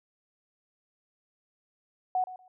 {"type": "tone with echo", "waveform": "sine", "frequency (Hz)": 740, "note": "F#5", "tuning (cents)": 0, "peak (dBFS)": -24, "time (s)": [2.15, 2.24], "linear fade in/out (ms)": 2, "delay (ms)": 120, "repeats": 2, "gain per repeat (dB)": -15, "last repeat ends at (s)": 2.48, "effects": []}